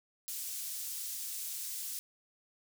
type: high-pass noise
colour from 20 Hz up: pink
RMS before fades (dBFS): -40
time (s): 0.28-1.99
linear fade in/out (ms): 0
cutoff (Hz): 6900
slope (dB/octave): 12
effects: none